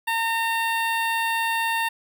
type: tone with notch filter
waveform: 15% pulse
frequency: 912 Hz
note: A#5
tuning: 38 cents flat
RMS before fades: -24 dBFS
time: 0.07-1.89 s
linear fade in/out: 10 ms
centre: 6500 Hz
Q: 0.66
effects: none